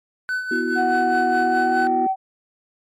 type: tone with tremolo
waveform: triangle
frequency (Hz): 1505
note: F#6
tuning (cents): +29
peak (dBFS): -18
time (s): 0.29-1.87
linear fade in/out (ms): 0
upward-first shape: sine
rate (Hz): 4.8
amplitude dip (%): 60
type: chord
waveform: sine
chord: B suspended fourth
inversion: none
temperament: equal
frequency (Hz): 246.9 / 329.6 / 370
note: B3 / E4 / F#4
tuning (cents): 0 / 0 / 0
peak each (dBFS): -25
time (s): 0.51-2.07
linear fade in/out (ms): 5
type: tone with pitch glide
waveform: sine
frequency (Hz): 740 to 763.9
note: F#5 to G5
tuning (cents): 0 to -45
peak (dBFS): -17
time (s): 0.75-2.16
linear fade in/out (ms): 50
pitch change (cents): +55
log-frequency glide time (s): 1.43-1.87
effects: tanh soft clip ceiling -8 dBFS + MP3 64 kbps